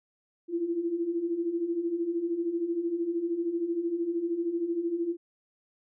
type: beating tone pair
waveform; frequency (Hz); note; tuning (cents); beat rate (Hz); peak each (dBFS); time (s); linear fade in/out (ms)
sine; 329.6 / 342.6; E4 / F4; 0 / -33; 13; -34 / -28; 0.48-5.17; 50
effects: none